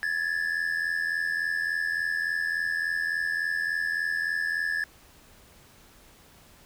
triangle tone pair together, 1675 / 1758.5 Hz, G#6 / A6, +14 / -1 cents, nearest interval minor second, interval 85 cents, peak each -27 dBFS, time 0.03-4.84 s, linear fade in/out 0 ms, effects pink hiss -55 dBFS RMS until 6.65 s

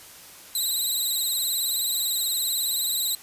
10% pulse tone with vibrato, 3936 Hz, B7, 7 cents flat, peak -16 dBFS, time 0.55-3.15 s, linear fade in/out 2 ms, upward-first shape sine, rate 19 Hz, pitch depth 76 cents each way, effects white hiss -46 dBFS RMS until 3.22 s + resampled to 32000 Hz

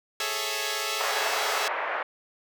5% pulse chord, A major seventh, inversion third, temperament equal, 415.3 / 440 / 554.4 / 659.3 Hz, G#4 / A4 / C#5 / E5, 0 / 0 / 0 / 0 cents, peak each -22 dBFS, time 0.2-1.68 s, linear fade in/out 2 ms
pink band-pass noise, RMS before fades -30 dBFS, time 1-2.03 s, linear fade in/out 5 ms, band 590 to 2100 Hz, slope 24 dB/octave
effects none

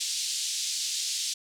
pink band-pass noise, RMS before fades -31 dBFS, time 0-1.34 s, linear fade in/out 10 ms, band 3600 to 8300 Hz, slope 24 dB/octave, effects none

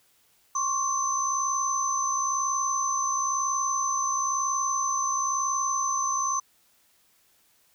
sine tone cluster, 1076 / 1137 / 6110 Hz, C6 / C#6 / G8, +48 / +44 / -45 cents, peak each -27 / -32 / -28 dBFS, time 0.55-6.4 s, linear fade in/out 5 ms, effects white hiss -64 dBFS RMS until 7.74 s

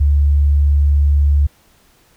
sine tone, 72 Hz, D2, 34 cents flat, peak -9 dBFS, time 0-1.47 s, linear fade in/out 10 ms, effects pink hiss -53 dBFS RMS until 2.16 s

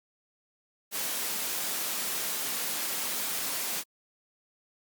white high-pass noise, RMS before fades -32 dBFS, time 0.91-3.84 s, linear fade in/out 50 ms, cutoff 160 Hz, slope 24 dB/octave, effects Opus 48 kbps

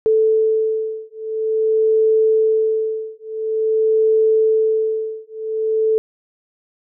sine beating tone pair, 439.1 / 439.58 Hz, A4 / A4, -4 / -2 cents, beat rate 0.48 Hz, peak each -17 dBFS, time 0.06-5.98 s, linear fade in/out 0 ms, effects none

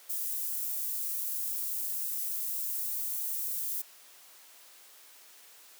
white high-pass noise, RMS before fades -34 dBFS, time 0.09-3.82 s, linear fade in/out 10 ms, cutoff 12000 Hz, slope 12 dB/octave, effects white hiss -55 dBFS RMS until 5.79 s + high-pass 400 Hz 12 dB/octave

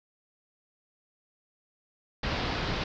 pink low-pass noise, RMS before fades -31 dBFS, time 2.23-2.84 s, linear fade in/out 5 ms, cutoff 5000 Hz, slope 48 dB/octave, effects none

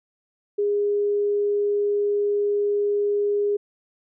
sine tone, 410 Hz, G#4, 22 cents flat, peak -19 dBFS, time 0.58-3.57 s, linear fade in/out 10 ms, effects none

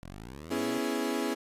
10% pulse exponential sweep, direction up, 41.15 to 134.8 Hz, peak -34 dBFS, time 0.03-0.78 s, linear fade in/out 0 ms
35% pulse chord, C# minor seventh, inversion third, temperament equal, 246.9 / 277.2 / 329.6 / 415.3 Hz, B3 / C#4 / E4 / G#4, 0 / 0 / 0 / 0 cents, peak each -33 dBFS, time 0.5-1.35 s, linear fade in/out 20 ms
effects resampled to 32000 Hz

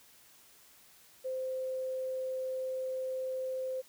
sine tone, 519 Hz, C5, 14 cents flat, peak -33 dBFS, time 1.24-3.82 s, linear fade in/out 20 ms, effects white hiss -60 dBFS RMS until 3.88 s

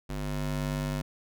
25% pulse ring-modulated tone, 98.8 Hz, G2, 14 cents sharp, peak -24 dBFS, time 0.09-1.02 s, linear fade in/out 10 ms, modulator 49.7 Hz, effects none

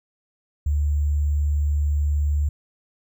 sine tone with sample-and-hold, 73.42 Hz, D2, in tune, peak -18 dBFS, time 0.66-2.49 s, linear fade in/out 5 ms, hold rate 7350 Hz, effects none

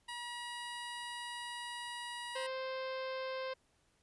15% pulse tone, 960 Hz, B5, 49 cents flat, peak -35 dBFS, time 0.08-2.47 s, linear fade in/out 10 ms
harmonic tone, 523.3 Hz, C5, in tune, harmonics 1 / 2 / 3 / 4 / 5 / 6 / 7 / 8 / 9 / 10, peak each -39 / -45 / -49 / -51 / -53 / -55 / -56 / -57 / -58 / -59 dBFS, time 2.35-3.54 s, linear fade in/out 10 ms
effects pink hiss -74 dBFS RMS until 4.02 s + resampled to 24000 Hz

